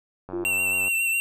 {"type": "click train", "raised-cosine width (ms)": 1, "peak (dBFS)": -24, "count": 56, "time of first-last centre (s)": [0.29, 0.881], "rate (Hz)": 93.1}
{"type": "tone", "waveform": "sine", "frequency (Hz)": 347.5, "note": "F4", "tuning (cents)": -9, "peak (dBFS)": -26, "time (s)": [0.33, 0.44], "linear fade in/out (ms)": 5}
{"type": "tone with vibrato", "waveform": "square", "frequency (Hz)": 2715, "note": "F7", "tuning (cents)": -50, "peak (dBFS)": -22, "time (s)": [0.45, 1.2], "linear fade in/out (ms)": 0, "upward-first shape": "sine", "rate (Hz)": 7.3, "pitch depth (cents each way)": 30}
{"effects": []}